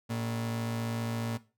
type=ring-modulated tone; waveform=45% pulse; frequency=172.2 Hz; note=F3; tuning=24 cents flat; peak=-28 dBFS; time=0.09-1.38 s; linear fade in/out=20 ms; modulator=58.8 Hz; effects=noise-tail reverb RT60 0.3 s tail -17 dB re dry